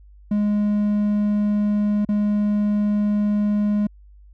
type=tone with dropouts; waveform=triangle; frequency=207.7 Hz; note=G#3; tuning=in tune; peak=-15 dBFS; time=0.31-3.87 s; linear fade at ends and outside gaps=5 ms; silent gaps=2.05-2.088 s; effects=added 50 Hz sine -44 dBFS peak until 4.33 s